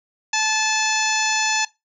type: harmonic tone with a mistuned harmonic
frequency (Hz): 870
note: A5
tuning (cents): -20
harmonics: 1 / 2 / 3 / 4 / 5 / 6 / 7 / 8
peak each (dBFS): -24 / -25 / -24 / -30 / -30 / -29 / -27 / -27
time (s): 0.33-1.65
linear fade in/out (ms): 5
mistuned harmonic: 5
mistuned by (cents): -31
effects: noise-tail reverb RT60 0.2 s tail -19 dB re dry